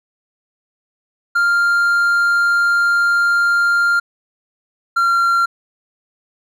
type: tone pair in turn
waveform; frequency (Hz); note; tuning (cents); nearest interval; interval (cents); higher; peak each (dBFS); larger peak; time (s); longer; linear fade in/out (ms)
triangle; 1396.9 / 1377.7; F6 / F6; 0 / -24; unison; 24; first; -10; neither; 1.35-4 / 4.96-5.46; first; 10
effects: none